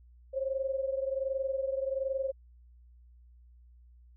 sine tone pair together, 530.7 / 552 Hz, C5 / C#5, +24 / -7 cents, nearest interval minor second, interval 69 cents, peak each -31 / -35 dBFS, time 0.33-2.32 s, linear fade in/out 20 ms, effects added 60 Hz sine -54 dBFS peak until 4.16 s

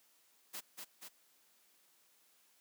white noise with echo, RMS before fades -44 dBFS, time 0.53-0.61 s, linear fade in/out 20 ms, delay 240 ms, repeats 2, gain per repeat -3 dB, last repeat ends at 1.09 s, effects white hiss -70 dBFS RMS until 2.6 s + high-pass 200 Hz 12 dB/octave

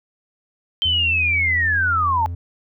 sine linear sweep, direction down, 3136 to 851 Hz, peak -16 dBFS, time 0.82-2.26 s, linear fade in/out 0 ms
triangle tone with pitch glide, 84.1 to 86.41 Hz, E2 to F2, +35 to -18 cents, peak -23 dBFS, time 0.85-2.35 s, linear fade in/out 5 ms, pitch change +47 cents, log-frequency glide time 1.47-1.71 s
effects none

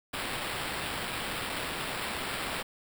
white noise with sample-and-hold, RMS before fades -35 dBFS, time 0.13-2.63 s, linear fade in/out 10 ms, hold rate 6300 Hz, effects none

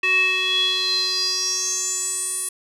square tone with band-pass filter sweep, 373 Hz, F#4, 14 cents sharp, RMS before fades -22 dBFS, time 0.03-2.49 s, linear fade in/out 5 ms, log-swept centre 2400 to 10000 Hz, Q 7.8, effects none

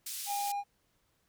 white band-pass noise, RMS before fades -40 dBFS, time 0.06-0.52 s, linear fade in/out 5 ms, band 3400 to 14000 Hz, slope 12 dB/octave
triangle tone, 810 Hz, G#5, 43 cents flat, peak -30 dBFS, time 0.26-0.64 s, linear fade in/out 50 ms
effects pink hiss -74 dBFS RMS until 1.28 s

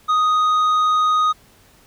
triangle tone with tanh clipping, 1246 Hz, D#6, 2 cents sharp, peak -15 dBFS, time 0.08-1.33 s, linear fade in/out 20 ms, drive 10 dB, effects pink hiss -52 dBFS RMS until 1.86 s

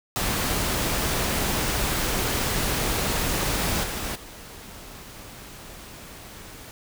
pink noise with level steps, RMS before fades -25 / -30 / -42 dBFS, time 0.16-6.71 s, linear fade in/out 0 ms, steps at 3.83 / 4.15 s, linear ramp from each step 10 ms, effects none

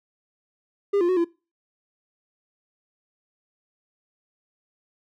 triangle tone with pitch steps, 402.2 / 348.4 / 369.6 / 339.5 Hz, G4 / F4 / F#4 / F4, +44 / -4 / -2 / -49 cents, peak -16 dBFS, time 0.93-1.246 s, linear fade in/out 10 ms, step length 79 ms, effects noise-tail reverb RT60 0.3 s tail -22 dB re dry

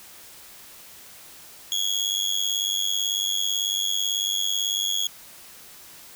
30% pulse tone with amplitude modulation, 3322 Hz, G#7, in tune, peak -16 dBFS, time 1.72-5.07 s, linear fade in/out 0 ms, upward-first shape sine, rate 98.1 Hz, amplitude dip 90%, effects white hiss -46 dBFS RMS until 6.15 s

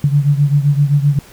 sine beating tone pair, 141.9 / 149.6 Hz, C#3 / D3, +41 / +32 cents, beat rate 7.7 Hz, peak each -11 / -15 dBFS, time 0.04-1.19 s, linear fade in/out 2 ms, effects pink hiss -42 dBFS RMS until 1.32 s

